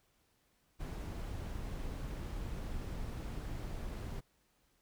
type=noise; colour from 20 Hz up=brown; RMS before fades=-41 dBFS; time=0.79-4.21 s; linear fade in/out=20 ms; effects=pink hiss -74 dBFS RMS until 4.81 s